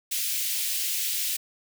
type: high-pass noise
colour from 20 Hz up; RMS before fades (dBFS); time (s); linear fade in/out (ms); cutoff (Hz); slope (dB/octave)
white; -28; 0.11-1.37; 10; 2300; 24
effects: none